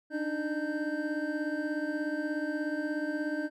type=tone cluster; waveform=triangle; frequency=291.5 / 308.2 / 606 / 1560 Hz; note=D4 / D#4 / D#5 / G6; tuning=-13 / -16 / -46 / -9 cents; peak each=-33 / -32 / -36 / -37 dBFS; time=0.1-3.5 s; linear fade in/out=50 ms; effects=none